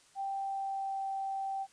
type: tone with pitch glide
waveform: sine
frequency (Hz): 784 to 778.6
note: G5 to G5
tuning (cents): 0 to -12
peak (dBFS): -33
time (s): 0.15-1.67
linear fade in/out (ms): 50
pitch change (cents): -12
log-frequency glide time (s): 0.34-1.07
effects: white hiss -63 dBFS RMS until 1.72 s + resampled to 22050 Hz